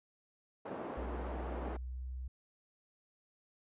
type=band-pass noise; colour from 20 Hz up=pink; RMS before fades=-43 dBFS; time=0.65-1.77 s; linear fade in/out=10 ms; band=270 to 880 Hz; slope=12 dB/octave
type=tone with pitch glide; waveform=sine; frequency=61.8 to 63.61 Hz; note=B1 to C2; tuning=+2 to -48 cents; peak=-39 dBFS; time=0.97-2.28 s; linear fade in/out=5 ms; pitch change=+50 cents; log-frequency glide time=1.62-2.07 s
effects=resampled to 8000 Hz